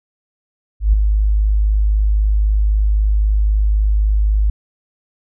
sine tone with ADSR envelope, 51.91 Hz, G#1, in tune, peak -6 dBFS, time 0.8-4.5 s, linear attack 130 ms, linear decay 9 ms, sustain -5 dB, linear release 3 ms, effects none

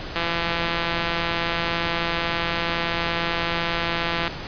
click train, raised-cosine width 0.3 ms, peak -8 dBFS, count 697, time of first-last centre 0.16-4.278 s, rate 169 Hz, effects pink hiss -33 dBFS RMS until 4.47 s + resampled to 11025 Hz

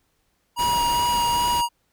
square tone with vibrato, 956 Hz, A#5, 43 cents sharp, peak -20 dBFS, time 0.56-1.69 s, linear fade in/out 50 ms, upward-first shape sine, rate 2.5 Hz, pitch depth 12 cents each way
pink noise, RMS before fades -32 dBFS, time 0.58-1.62 s, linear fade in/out 20 ms
effects pink hiss -69 dBFS RMS until 1.92 s

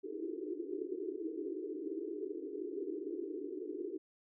pink band-pass noise, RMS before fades -41 dBFS, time 0.03-3.98 s, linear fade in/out 20 ms, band 300 to 430 Hz, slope 96 dB/octave, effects none

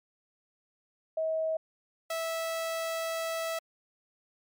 sine / sawtooth tone pair in turn, 639 / 654.7 Hz, D#5 / E5, +46 / -12 cents, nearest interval unison, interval 42 cents, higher second, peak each -27 / -27 dBFS, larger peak neither, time 1.17-1.57 / 2.1-3.59 s, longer second, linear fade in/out 5 ms, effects MP3 96 kbps

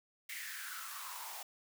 white noise with high-pass filter sweep, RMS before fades -45 dBFS, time 0.29-1.43 s, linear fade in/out 5 ms, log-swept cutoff 2100 to 760 Hz, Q 6, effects none

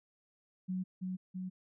sine tone with echo, 185 Hz, F#3, in tune, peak -33 dBFS, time 0.68-0.84 s, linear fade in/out 20 ms, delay 330 ms, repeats 2, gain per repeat -2 dB, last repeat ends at 1.5 s, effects none

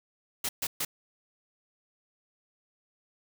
white noise bursts, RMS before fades -31 dBFS, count 3, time 0.44-0.85 s, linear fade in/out 5 ms, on 50 ms, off 130 ms, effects none

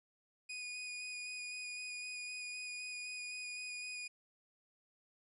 sawtooth tone with vibrato, 2470 Hz, D#7, 13 cents flat, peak -39 dBFS, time 0.49-4.08 s, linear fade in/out 10 ms, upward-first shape square, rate 3.9 Hz, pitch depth 10 cents each way, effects resampled to 24000 Hz

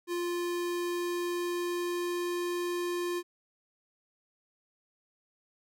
square tone with pitch glide, 349.2 to 351.2 Hz, F4 to F4, 0 to +10 cents, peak -31 dBFS, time 0.07-3.23 s, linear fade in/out 50 ms, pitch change +10 cents, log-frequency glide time 0.19-2.46 s, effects none

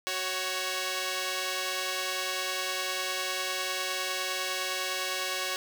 5% pulse tone pair together, 372.9 / 554.4 Hz, F#4 / C#5, +14 / 0 cents, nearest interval perfect fifth, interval 686 cents, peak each -23 / -20 dBFS, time 0.07-5.56 s, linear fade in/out 0 ms, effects none

